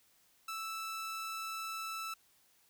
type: tone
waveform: sawtooth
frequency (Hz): 1318.5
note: E6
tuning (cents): 0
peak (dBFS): -35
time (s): 0.48-2.14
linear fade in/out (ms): 5
effects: white hiss -69 dBFS RMS until 2.69 s